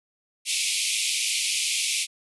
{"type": "band-pass noise", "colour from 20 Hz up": "pink", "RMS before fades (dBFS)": -26, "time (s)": [0.45, 2.07], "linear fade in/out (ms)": 50, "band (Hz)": [2200, 11000], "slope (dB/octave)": 96, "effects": []}